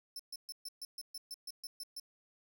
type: tone bursts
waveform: sawtooth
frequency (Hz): 5300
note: E8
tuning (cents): +9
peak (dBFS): -39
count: 12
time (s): 0.16-1.998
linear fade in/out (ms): 2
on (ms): 34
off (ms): 130
effects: none